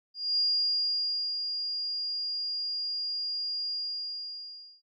sine tone with ADSR envelope, 4828 Hz, D8, 47 cents sharp, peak -23 dBFS, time 0.14-4.82 s, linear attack 240 ms, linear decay 980 ms, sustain -7 dB, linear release 1100 ms, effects none

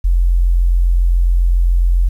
sine tone, 43.65 Hz, F1, in tune, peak -9 dBFS, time 0.04-2.09 s, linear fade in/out 10 ms, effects 8-bit

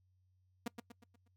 sawtooth tone with echo, 236.1 Hz, A#3, 22 cents sharp, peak -32 dBFS, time 0.66-0.68 s, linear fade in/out 5 ms, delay 120 ms, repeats 5, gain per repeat -7 dB, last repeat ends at 1.28 s, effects noise-tail reverb RT60 0.1 s tail -22 dB re dry + added 92 Hz sine -70 dBFS peak until 1.36 s

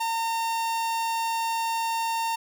45% pulse tone, 912 Hz, A#5, 38 cents flat, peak -25 dBFS, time 0-2.36 s, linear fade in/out 10 ms, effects none

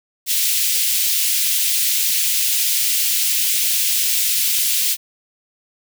white high-pass noise, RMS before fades -18 dBFS, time 0.26-4.97 s, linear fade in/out 50 ms, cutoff 2400 Hz, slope 24 dB/octave, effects none

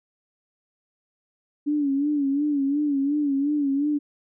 sine tone with vibrato, 285.5 Hz, D4, 49 cents flat, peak -20 dBFS, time 1.66-3.99 s, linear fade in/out 20 ms, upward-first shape sine, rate 2.8 Hz, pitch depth 81 cents each way, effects none

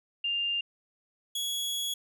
sine / sawtooth tone pair in turn, 2800 / 3350 Hz, F7 / G#7, +4 / +14 cents, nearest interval minor third, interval 310 cents, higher second, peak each -27 dBFS, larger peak neither, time 0.24-0.61 / 1.35-1.94 s, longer second, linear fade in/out 5 ms, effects none

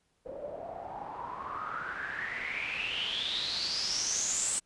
white noise with low-pass filter sweep, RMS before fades -35 dBFS, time 0.25-4.6 s, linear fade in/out 20 ms, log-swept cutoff 510 to 8300 Hz, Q 9.5, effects pink hiss -74 dBFS RMS until 4.65 s + resampled to 24000 Hz

